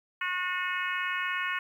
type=harmonic tone; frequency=363.3 Hz; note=F#4; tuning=32 cents flat; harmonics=3 / 4 / 5 / 6 / 7 / 8; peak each=-35 / -34 / -34 / -37 / -37 / -41 dBFS; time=0.21-1.59 s; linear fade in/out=5 ms; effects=10-bit